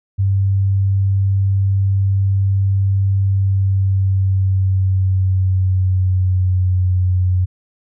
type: tone with pitch glide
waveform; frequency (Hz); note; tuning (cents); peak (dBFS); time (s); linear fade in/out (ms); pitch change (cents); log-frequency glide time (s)
sine; 97.6 to 91.59; G2 to F#2; -7 to -17; -12; 0.18-7.46; 20; -110; 3.2-6.91
effects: none